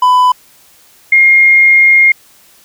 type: tone pair in turn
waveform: triangle / sine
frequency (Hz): 1000 / 2132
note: B5 / C7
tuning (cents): +21 / +32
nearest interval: octave + minor second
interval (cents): 1311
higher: second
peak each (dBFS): -3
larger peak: neither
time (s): 0.02-0.32 / 1.12-2.12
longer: second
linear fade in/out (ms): 5
effects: white hiss -45 dBFS RMS until 2.64 s